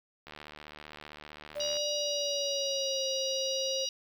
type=click train; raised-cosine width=0.3 ms; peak=-29 dBFS; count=114; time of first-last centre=0.27-1.769 s; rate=75.4 Hz
type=tone with pitch glide; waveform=sine; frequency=587.3 to 535.5 Hz; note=D5 to C5; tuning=0 to +40 cents; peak=-33 dBFS; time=1.55-3.86 s; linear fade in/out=20 ms; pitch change=-160 cents; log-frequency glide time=1.94-3.06 s
type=harmonic tone; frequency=955 Hz; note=A#5; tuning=42 cents sharp; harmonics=3 / 4 / 5 / 6; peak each=-37 / -37 / -37 / -37 dBFS; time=1.6-3.89 s; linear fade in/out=2 ms
effects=9-bit